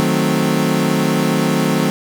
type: chord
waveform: 30% pulse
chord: D# diminished seventh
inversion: none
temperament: equal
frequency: 155.56 / 185 / 220 / 261.6 Hz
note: D#3 / F#3 / A3 / C4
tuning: 0 / 0 / 0 / 0 cents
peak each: -17 dBFS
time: 0-1.9 s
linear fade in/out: 0 ms
effects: none